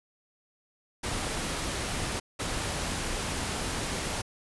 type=noise bursts at uneven times; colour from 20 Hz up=pink; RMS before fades=-32 dBFS; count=2; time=1.03-2.2 / 2.39-4.22 s; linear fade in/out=10 ms; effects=resampled to 24000 Hz